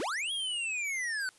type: linear two-way sweep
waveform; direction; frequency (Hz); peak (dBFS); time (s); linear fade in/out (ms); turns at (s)
square; up then down; 261.6 to 3322 to 1476; -32; 0-1.29; 0; 0.32
effects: white hiss -61 dBFS RMS until 1.38 s + resampled to 24000 Hz

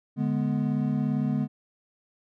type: chord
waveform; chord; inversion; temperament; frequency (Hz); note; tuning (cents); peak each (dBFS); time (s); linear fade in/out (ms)
triangle; G# diminished; second; equal with one note detuned; 146.83 / 209.3 / 246.9; D3 / G#3 / B3; 0 / +14 / 0; -26; 0.16-1.48; 50
effects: none

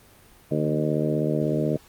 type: harmonic tone with a mistuned harmonic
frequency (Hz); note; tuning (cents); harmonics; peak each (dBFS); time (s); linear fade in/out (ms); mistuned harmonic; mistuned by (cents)
76.2; D#2; -36; 2 / 3 / 4 / 5 / 6 / 7 / 8; -26 / -29 / -28 / -30 / -30 / -33 / -30; 0.51-1.77; 5; 2; -27
effects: pink hiss -53 dBFS RMS until 1.88 s + Opus 32 kbps

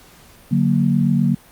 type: chord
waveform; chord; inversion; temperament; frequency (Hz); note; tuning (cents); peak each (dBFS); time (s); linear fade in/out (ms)
sine; D augmented; none; equal with one note detuned; 145.48 / 185 / 233.1; D3 / F#3 / A#3; -16 / 0 / 0; -18; 0.51-1.35; 10
effects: pink hiss -47 dBFS RMS until 1.51 s + Opus 48 kbps

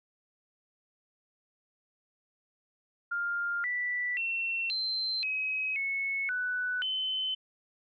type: tone with pitch steps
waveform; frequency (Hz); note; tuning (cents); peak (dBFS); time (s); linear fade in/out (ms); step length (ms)
sine; 1402 / 1968 / 2710 / 4108 / 2543 / 2199 / 1489 / 3052; F6 / B6 / E7 / C8 / D#7 / C#7 / F#6 / G7; +6 / -7 / +47 / -33 / +37 / -14 / +11 / -47; -29; 3.11-7.35; 10; 530
effects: none

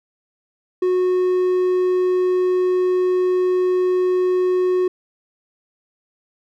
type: tone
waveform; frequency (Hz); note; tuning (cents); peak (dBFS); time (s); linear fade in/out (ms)
triangle; 365.8; F#4; -20; -13; 0.82-4.88; 5
effects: none

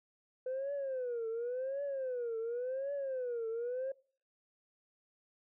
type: tone with vibrato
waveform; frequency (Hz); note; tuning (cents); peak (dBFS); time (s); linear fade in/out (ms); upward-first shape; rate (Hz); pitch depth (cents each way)
sine; 505; B4; +39; -33; 0.46-3.92; 5; triangle; 0.91; 220
effects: noise-tail reverb RT60 0.5 s tail -26 dB re dry + tanh soft clip ceiling -32 dBFS

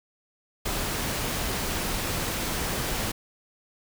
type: noise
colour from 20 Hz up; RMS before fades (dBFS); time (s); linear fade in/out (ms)
pink; -29; 0.65-3.12; 10
effects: none

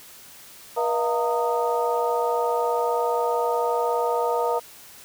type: tone cluster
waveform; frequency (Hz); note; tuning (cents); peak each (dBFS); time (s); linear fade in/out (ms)
sine; 479.4 / 634 / 694 / 919 / 1238; A#4 / D#5 / F5 / A#5 / D#6; +48 / +32 / -11 / -25 / -9; -24 / -30 / -28 / -26 / -31; 0.76-4.6; 20
effects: white hiss -46 dBFS RMS until 5.04 s

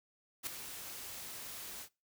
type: noise with ADSR envelope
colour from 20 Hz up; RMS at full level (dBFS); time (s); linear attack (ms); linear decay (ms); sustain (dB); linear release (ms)
white; -36; 0.43-1.89; 39; 3; -10; 78
effects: noise-tail reverb RT60 0.3 s tail -24 dB re dry

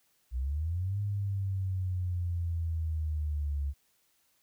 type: linear two-way sweep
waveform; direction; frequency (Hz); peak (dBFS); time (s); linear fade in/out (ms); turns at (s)
sine; up then down; 58.8 to 102.7 to 69.5; -29; 0.31-3.74; 50; 1
effects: white hiss -71 dBFS RMS until 4.42 s

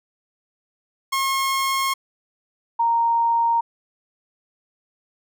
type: tone pair in turn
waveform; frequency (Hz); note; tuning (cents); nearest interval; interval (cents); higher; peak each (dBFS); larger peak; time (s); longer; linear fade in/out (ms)
sawtooth / sine; 1079 / 928.9; C#6 / A#5; -47 / -6; minor third; 259; first; -16; neither; 1.12-1.94 / 2.79-3.61; neither; 10
effects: none

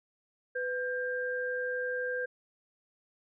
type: tone pair together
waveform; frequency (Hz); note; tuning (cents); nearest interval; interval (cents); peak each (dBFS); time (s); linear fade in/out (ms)
sine; 499.8 / 1594; B4 / G6; +21 / +28; octave + minor sixth; 2007; -33 / -34; 0.55-2.26; 10
effects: none

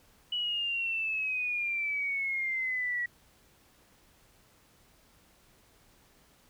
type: exponential sweep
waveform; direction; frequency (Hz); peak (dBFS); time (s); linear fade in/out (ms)
sine; down; 2956 to 1922; -29; 0.32-3.06; 5
effects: pink hiss -63 dBFS RMS until 6.49 s

